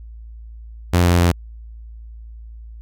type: tone with pitch steps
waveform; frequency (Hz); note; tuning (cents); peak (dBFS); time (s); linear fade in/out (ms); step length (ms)
sawtooth; 88 / 87.29 / 86.59; F2 / F2 / F2; +14 / 0 / -14; -8; 0.93-1.32; 10; 130
effects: added 56 Hz sine -34 dBFS peak until 2.81 s